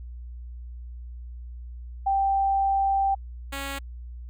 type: tone pair in turn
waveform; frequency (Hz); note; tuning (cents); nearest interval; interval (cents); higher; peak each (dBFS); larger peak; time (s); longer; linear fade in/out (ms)
sine / 5% pulse; 784 / 276; G5 / C#4; 0 / -7; octave + tritone; 1807; first; -20; neither; 2.06-3.15 / 3.52-3.79; first; 10
effects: added 60 Hz sine -36 dBFS peak until 4.29 s